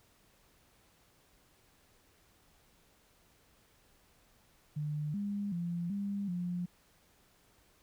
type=tone with pitch steps; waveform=sine; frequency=149.9 / 202.9 / 172.2 / 200.6 / 176.8 Hz; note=D3 / G#3 / F3 / G3 / F3; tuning=+36 / -40 / -24 / +40 / +22 cents; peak=-33 dBFS; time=4.76-6.66 s; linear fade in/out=10 ms; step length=380 ms; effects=pink hiss -67 dBFS RMS until 7.82 s

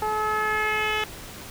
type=tone with low-pass filter sweep; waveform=10% pulse; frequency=428.7 Hz; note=A4; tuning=45 cents flat; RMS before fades=-25 dBFS; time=0.02-1.04 s; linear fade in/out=2 ms; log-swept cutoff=940 to 3500 Hz; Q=2.3; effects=pink hiss -40 dBFS RMS until 1.5 s

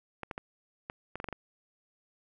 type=clicks; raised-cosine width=0.5 ms; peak=-22 dBFS; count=9; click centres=0.233 / 0.312 / 0.379 / 0.899 / 1.156 / 1.201 / 1.243 / 1.287 / 1.327 s; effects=none

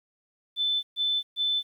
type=tone bursts; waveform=sine; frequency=3520 Hz; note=A7; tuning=in tune; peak=-23 dBFS; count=3; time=0.56-1.63 s; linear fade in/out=50 ms; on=270 ms; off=130 ms; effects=10-bit

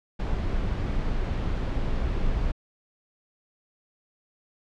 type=noise; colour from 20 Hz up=brown; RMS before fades=-26 dBFS; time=0.19-2.52 s; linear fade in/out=10 ms; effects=low-pass 4000 Hz 12 dB/octave

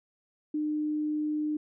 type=tone; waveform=sine; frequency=302.7 Hz; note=D#4; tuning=48 cents flat; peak=-27 dBFS; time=0.54-1.57 s; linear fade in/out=5 ms; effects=none

